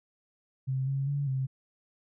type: tone with pitch steps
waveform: sine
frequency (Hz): 132.1 / 136.6 / 142.2 / 132.5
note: C3 / C#3 / C#3 / C3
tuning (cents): +17 / -25 / +45 / +22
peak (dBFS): -27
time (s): 0.67-1.47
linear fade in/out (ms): 20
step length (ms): 200
effects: none